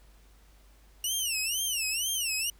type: tone with vibrato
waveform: 15% pulse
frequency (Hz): 2844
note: F7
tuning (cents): +31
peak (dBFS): -21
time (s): 1.04-2.5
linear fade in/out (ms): 2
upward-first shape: sine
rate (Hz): 2.1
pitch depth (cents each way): 200
effects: added 50 Hz sine -55 dBFS peak until 2.59 s + pink hiss -63 dBFS RMS until 2.59 s